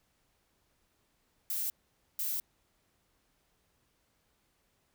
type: noise bursts at uneven times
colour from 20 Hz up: violet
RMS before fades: -34 dBFS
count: 2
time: 1.5-1.7 / 2.19-2.4 s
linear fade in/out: 2 ms
effects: pink hiss -74 dBFS RMS until 4.94 s